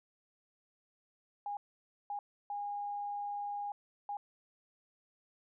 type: tone bursts at uneven times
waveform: sine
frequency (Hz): 817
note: G#5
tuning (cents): -29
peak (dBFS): -36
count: 4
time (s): 1.46-1.57 / 2.1-2.19 / 2.5-3.72 / 4.09-4.17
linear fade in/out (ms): 2
effects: none